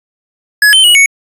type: tone with pitch steps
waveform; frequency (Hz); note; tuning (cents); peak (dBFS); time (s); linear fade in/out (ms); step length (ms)
square; 1689 / 3087 / 2914 / 2222; G#6 / G7 / F#7 / C#7; +29 / -27 / -27 / +4; -4; 0.62-1.06; 2; 110
effects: resampled to 32000 Hz